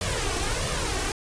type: noise with flanger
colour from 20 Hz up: pink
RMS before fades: -27 dBFS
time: 0.01-1.12 s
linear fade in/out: 2 ms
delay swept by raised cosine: 1.7 to 2.67 ms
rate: 1.5 Hz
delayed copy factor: +0.6
effects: resampled to 22050 Hz